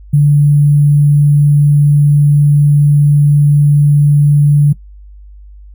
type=tone with sample-and-hold; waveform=sine; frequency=145.8 Hz; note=D3; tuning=12 cents flat; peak=-4 dBFS; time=0.13-4.73 s; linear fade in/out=10 ms; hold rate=11025 Hz; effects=noise-tail reverb RT60 0.1 s tail -20 dB re dry + added 50 Hz sine -32 dBFS peak until 5.74 s